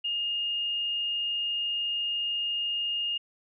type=tone; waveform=sine; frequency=2837 Hz; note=F7; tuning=27 cents sharp; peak=-27 dBFS; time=0.04-3.18 s; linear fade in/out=10 ms; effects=none